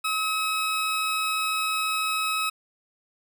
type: tone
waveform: 20% pulse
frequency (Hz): 1281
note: E6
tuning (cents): -50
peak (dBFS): -19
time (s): 0.04-2.5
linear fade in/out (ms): 10
effects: none